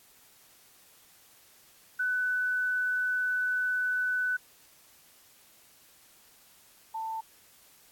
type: tone pair in turn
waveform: sine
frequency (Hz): 1497 / 890.1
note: F#6 / A5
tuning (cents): +20 / +20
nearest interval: major sixth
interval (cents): 900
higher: first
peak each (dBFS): -26 / -32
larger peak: first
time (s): 1.99-4.37 / 6.94-7.21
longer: first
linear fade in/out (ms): 10
effects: white hiss -59 dBFS RMS until 7.91 s + AAC 64 kbps